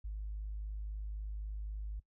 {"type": "tone", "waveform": "sine", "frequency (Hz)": 51.91, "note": "G#1", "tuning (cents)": 0, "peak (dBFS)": -37, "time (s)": [0.04, 2], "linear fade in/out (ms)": 10, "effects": ["noise-tail reverb RT60 0.1 s tail -21 dB re dry", "tanh soft clip ceiling -33 dBFS"]}